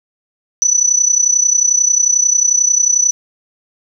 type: tone with amplitude modulation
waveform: sine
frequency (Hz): 5960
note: F#8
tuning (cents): +12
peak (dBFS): -6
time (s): 0.62-3.11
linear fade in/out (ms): 0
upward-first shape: sine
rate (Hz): 31.2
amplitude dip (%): 80
effects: none